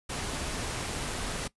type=noise; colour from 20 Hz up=pink; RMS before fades=-34 dBFS; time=0.09-1.48 s; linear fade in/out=10 ms; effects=noise-tail reverb RT60 0.1 s tail -19 dB re dry + resampled to 24000 Hz